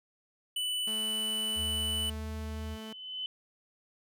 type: tone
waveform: square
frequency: 2982 Hz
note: F#7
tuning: 13 cents sharp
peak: -31 dBFS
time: 0.56-2.1 s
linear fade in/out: 5 ms
type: tone with pitch glide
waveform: sawtooth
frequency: 217.9 to 219.5 Hz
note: A3 to A3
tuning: -17 to -4 cents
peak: -37 dBFS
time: 0.87-2.93 s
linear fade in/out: 5 ms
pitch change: +13 cents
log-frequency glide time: 1.18-2.51 s
type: tone with vibrato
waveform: sine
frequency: 77.78 Hz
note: D#2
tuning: in tune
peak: -36 dBFS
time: 1.55-2.78 s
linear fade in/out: 50 ms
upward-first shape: sine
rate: 2.9 Hz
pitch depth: 17 cents each way
type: tone with exponential growth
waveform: sine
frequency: 3026 Hz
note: F#7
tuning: 38 cents sharp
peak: -32 dBFS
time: 2.24-3.26 s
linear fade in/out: 1 ms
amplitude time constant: 220 ms
effects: none